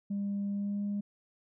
sine tone with pitch glide, 200.9 to 203.6 Hz, G3 to G#3, +43 to -34 cents, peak -29 dBFS, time 0.1-1.01 s, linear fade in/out 10 ms, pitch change +23 cents, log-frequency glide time 0.49-0.82 s, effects tanh soft clip ceiling -28 dBFS

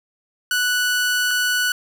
sawtooth tone pair in turn, 1480 / 1480 Hz, F#6 / F#6, 0 / 0 cents, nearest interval unison, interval 0 cents, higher neither, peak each -14 dBFS, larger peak neither, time 0.51-1.31 / 1.31-1.72 s, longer first, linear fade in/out 2 ms, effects none

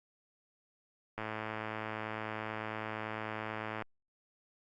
click train, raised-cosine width 0.5 ms, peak -23 dBFS, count 289, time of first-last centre 1.18-3.822 s, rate 109 Hz, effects Opus 48 kbps

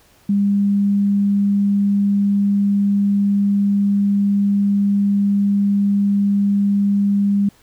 sine tone, 201 Hz, G3, 44 cents sharp, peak -13 dBFS, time 0.29-7.49 s, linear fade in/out 5 ms, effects pink hiss -53 dBFS RMS until 7.62 s

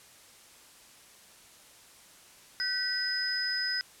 sine tone cluster, 1523 / 1942 / 5030 Hz, F#6 / B6 / D#8, +50 / -30 / +18 cents, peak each -34 / -37 / -30 dBFS, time 2.6-3.81 s, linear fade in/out 0 ms, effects white hiss -55 dBFS RMS until 4 s + low-pass 11000 Hz 12 dB/octave

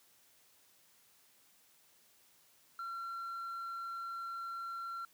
sine tone with tanh clipping, 1364 Hz, F6, 41 cents flat, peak -40 dBFS, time 2.79-5.05 s, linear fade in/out 2 ms, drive 2 dB, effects white hiss -67 dBFS RMS until 5.13 s + high-pass 80 Hz 12 dB/octave

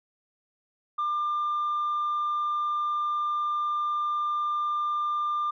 sine tone, 1196 Hz, D6, 31 cents sharp, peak -23 dBFS, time 0.98-5.51 s, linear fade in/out 10 ms, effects tanh soft clip ceiling -23 dBFS

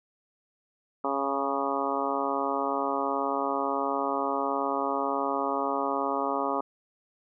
harmonic tone with a mistuned harmonic, 138.59 Hz, C#3, in tune, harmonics 2 / 3 / 4 / 5 / 6 / 7 / 8 / 9, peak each -34 / -34 / -34 / -34 / -34 / -34 / -34 / -34 dBFS, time 1.04-6.61 s, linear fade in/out 5 ms, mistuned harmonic 9, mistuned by -29 cents, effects none

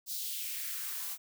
blue noise with high-pass filter sweep, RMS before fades -38 dBFS, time 0.06-1.18 s, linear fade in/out 50 ms, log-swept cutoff 4800 to 750 Hz, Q 2.1, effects none

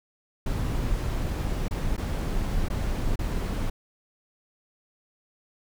brown noise with dropouts, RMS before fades -27 dBFS, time 0.46-3.7 s, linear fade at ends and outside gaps 5 ms, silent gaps 1.683-1.709 / 1.967-1.978 / 2.685-2.7 / 3.158-3.19 s, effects none

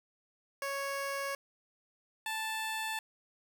15% pulse tone pair in turn, 554 / 879.4 Hz, C#5 / A5, -1 / -1 cents, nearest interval minor sixth, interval 800 cents, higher second, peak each -28 / -28 dBFS, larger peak neither, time 0.62-1.35 / 2.26-2.99 s, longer neither, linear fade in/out 2 ms, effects none

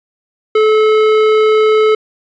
sine tone with hard clipping, 432.5 Hz, A4, 30 cents flat, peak -9 dBFS, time 0.55-1.95 s, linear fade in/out 5 ms, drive 13 dB, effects resampled to 16000 Hz

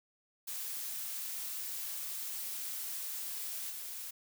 blue noise with level steps, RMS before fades -40 / -43 dBFS, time 0.47-4.11 s, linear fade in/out 10 ms, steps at 3.69 s, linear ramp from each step 20 ms, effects none

